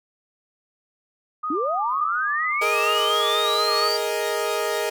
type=tone with vibrato; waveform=sine; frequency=1215 Hz; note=D#6; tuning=42 cents flat; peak=-24 dBFS; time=1.43-3.89 s; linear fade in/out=10 ms; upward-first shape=sine; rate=4.2 Hz; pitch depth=57 cents each way
type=linear sweep; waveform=sine; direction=up; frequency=268.8 to 4695 Hz; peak=-23 dBFS; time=1.5-3.97 s; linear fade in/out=5 ms
type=chord; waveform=sawtooth; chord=Ab suspended second; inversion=none; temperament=equal; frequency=415.3 / 466.2 / 622.3 Hz; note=Ab4 / Bb4 / Eb5; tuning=0 / 0 / 0 cents; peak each=-23 dBFS; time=2.61-4.9 s; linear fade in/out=10 ms
effects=none